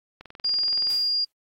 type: click train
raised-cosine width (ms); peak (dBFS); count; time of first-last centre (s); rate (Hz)
0.3; -26; 15; 0.21-0.87; 21.2
type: tone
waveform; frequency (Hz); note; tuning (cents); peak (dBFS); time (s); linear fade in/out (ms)
sine; 4821; D8; +45; -21; 0.44-1.25; 10
type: noise with exponential decay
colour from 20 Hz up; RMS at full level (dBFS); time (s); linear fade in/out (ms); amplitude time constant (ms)
white; -39; 0.9-1.32; 0; 91
effects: AAC 48 kbps